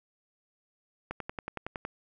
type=click train; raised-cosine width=0.5 ms; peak=-20 dBFS; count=9; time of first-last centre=1.11-1.851 s; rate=10.8 Hz; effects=none